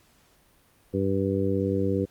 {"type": "harmonic tone", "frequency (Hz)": 97.3, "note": "G2", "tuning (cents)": -12, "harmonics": [1, 2, 3, 4, 5], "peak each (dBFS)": [-29, -29, -29, -29, -29], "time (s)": [0.93, 2.06], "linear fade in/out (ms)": 20, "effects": ["pink hiss -61 dBFS RMS until 2.1 s", "Opus 48 kbps"]}